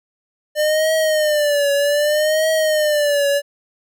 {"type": "tone with vibrato", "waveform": "square", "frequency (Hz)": 600, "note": "D5", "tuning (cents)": 37, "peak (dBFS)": -15, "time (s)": [0.55, 3.42], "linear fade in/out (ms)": 50, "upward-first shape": "triangle", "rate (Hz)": 0.64, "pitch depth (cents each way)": 110, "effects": []}